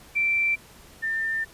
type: tone pair in turn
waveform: sine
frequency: 2344 / 1796.5 Hz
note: D7 / A6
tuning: -4 / +36 cents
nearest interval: perfect fourth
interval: 460 cents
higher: first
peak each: -20 / -24 dBFS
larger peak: first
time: 0.15-0.56 / 1.02-1.45 s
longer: second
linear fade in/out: 20 ms
effects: pink hiss -50 dBFS RMS until 1.53 s + resampled to 32000 Hz